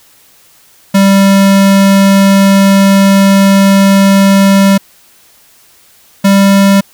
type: tone pair in turn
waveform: square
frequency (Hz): 196 / 197.01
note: G3 / G3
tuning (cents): 0 / +9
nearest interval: unison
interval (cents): 9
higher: second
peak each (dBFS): -4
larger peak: neither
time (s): 0.94-4.78 / 6.24-6.81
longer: first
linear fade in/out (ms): 10
effects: white hiss -44 dBFS RMS until 6.93 s